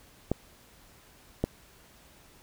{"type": "clicks", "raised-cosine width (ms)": 2, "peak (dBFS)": -12, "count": 2, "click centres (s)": [0.316, 1.44], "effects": ["pink hiss -57 dBFS RMS until 2.42 s"]}